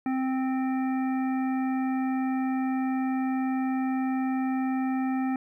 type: harmonic tone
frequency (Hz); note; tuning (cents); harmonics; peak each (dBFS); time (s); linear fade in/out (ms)
261.6; C4; 0; 1 / 3 / 5 / 7 / 9; -25 / -34 / -42 / -43 / -46; 0.06-5.36; 2
effects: 11-bit